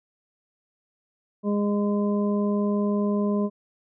harmonic tone, 205.2 Hz, G#3, 21 cents flat, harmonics 1 / 2 / 3 / 5, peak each -22 / -28 / -32 / -36 dBFS, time 1.43-3.5 s, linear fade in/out 50 ms, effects none

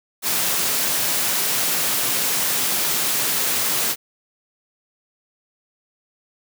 white high-pass noise, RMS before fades -21 dBFS, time 0.22-3.96 s, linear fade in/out 50 ms, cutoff 110 Hz, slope 96 dB/octave, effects none

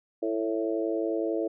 harmonic tone with a mistuned harmonic, 110.9 Hz, A2, 14 cents sharp, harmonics 3 / 4 / 5 / 6, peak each -29 / -31 / -33 / -35 dBFS, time 0.22-1.48 s, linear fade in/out 10 ms, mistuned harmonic 6, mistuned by -16 cents, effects none

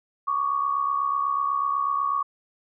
sine tone pair together, 1118 / 1186.1 Hz, C#6 / D6, +14 / +17 cents, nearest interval minor second, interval 103 cents, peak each -23 / -28 dBFS, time 0.27-2.23 s, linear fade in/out 10 ms, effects none

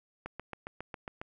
click train, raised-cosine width 0.5 ms, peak -24 dBFS, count 8, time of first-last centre 0.26-1.215 s, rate 7.33 Hz, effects none

